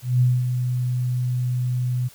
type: tone with ADSR envelope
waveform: sine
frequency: 124.8 Hz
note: B2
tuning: 19 cents sharp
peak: -13 dBFS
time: 0.02-2.09 s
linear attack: 190 ms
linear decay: 220 ms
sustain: -7 dB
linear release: 23 ms
effects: white hiss -49 dBFS RMS until 2.14 s